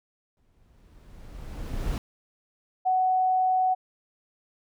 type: noise with exponential growth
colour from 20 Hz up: brown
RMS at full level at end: -26 dBFS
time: 0.37-1.98 s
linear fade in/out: 1 ms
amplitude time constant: 350 ms
type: tone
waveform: sine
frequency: 745 Hz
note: F#5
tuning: 12 cents sharp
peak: -20 dBFS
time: 2.85-3.75 s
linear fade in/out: 20 ms
effects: none